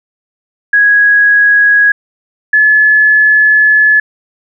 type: tone pair in turn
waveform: sine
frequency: 1661.2 / 1715.8 Hz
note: G#6 / A6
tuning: 0 / -44 cents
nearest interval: minor second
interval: 56 cents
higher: second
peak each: -4 dBFS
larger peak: neither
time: 0.73-1.92 / 2.53-4 s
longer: second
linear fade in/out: 5 ms
effects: none